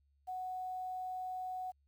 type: tone with quantisation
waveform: sine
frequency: 740 Hz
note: F#5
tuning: in tune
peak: -38 dBFS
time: 0.27-1.72 s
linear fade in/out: 20 ms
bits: 11
effects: added 70 Hz sine -70 dBFS peak until 1.87 s